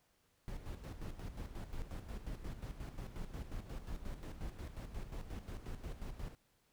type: noise with tremolo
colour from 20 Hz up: brown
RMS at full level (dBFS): -43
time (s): 0.48-6.35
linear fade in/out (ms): 0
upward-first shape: square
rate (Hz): 5.6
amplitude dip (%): 60
effects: pink hiss -75 dBFS RMS until 6.72 s